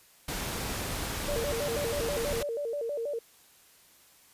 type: noise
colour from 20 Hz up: pink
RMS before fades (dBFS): -34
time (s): 0.28-2.43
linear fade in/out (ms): 5
type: tone with vibrato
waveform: sine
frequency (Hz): 517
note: C5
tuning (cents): -21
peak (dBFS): -30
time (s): 1.28-3.19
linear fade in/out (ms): 5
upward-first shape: square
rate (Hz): 6.2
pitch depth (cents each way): 200
effects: white hiss -59 dBFS RMS until 4.33 s + resampled to 32000 Hz